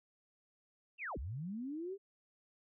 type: linear two-way sweep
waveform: sine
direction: down then up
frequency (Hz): 2820 to 51.91 to 406.4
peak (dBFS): -39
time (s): 0.98-1.98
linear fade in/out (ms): 50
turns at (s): 1.18
effects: none